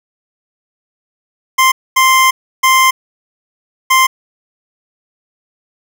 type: tone bursts at uneven times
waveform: 25% pulse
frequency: 1046.5 Hz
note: C6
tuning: in tune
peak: -3 dBFS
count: 4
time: 1.58-1.72 / 1.96-2.31 / 2.63-2.91 / 3.9-4.07 s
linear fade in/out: 10 ms
effects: none

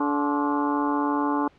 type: harmonic tone with a mistuned harmonic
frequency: 144.4 Hz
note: D3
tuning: 29 cents flat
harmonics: 2 / 3 / 4 / 5 / 6 / 7 / 8 / 9 / 10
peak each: -24 / -33 / -37 / -38 / -28 / -30 / -33 / -42 / -39 dBFS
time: 0-1.48 s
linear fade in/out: 5 ms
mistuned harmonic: 7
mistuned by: +70 cents
effects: pink hiss -57 dBFS RMS until 1.58 s + low-pass 3000 Hz 12 dB/octave

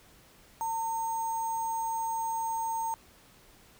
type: tone with sample-and-hold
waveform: sine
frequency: 906 Hz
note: A#5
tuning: 50 cents flat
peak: -29 dBFS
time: 0.61-2.94 s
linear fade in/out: 0 ms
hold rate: 7350 Hz
effects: pink hiss -58 dBFS RMS until 3.79 s

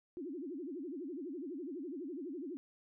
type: tone with vibrato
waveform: sine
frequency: 311.1 Hz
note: D#4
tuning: in tune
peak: -40 dBFS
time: 0.17-2.57 s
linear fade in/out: 0 ms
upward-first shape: sine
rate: 12 Hz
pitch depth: 300 cents each way
effects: none

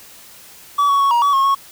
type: tone with pitch steps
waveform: triangle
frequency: 1144 / 1119 / 1110 / 948 / 1136 / 1084 / 1101 Hz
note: D6 / C#6 / C#6 / A#5 / C#6 / C#6 / C#6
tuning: -46 / +16 / +2 / +29 / +42 / -39 / -12 cents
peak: -10 dBFS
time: 0.78-1.55 s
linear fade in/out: 10 ms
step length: 110 ms
effects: white hiss -42 dBFS RMS until 1.71 s

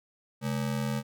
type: ring-modulated tone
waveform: square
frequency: 174.61 Hz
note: F3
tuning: in tune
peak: -26 dBFS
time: 0.41-1.03 s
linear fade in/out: 50 ms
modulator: 40.2 Hz
effects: none

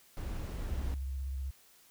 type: noise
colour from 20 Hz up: brown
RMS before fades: -38 dBFS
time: 0.17-0.94 s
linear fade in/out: 0 ms
type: tone with vibrato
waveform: sine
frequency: 67 Hz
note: C2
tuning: 42 cents sharp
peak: -34 dBFS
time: 0.7-1.51 s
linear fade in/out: 10 ms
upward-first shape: sine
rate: 16 Hz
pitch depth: 62 cents each way
effects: white hiss -62 dBFS RMS until 1.9 s

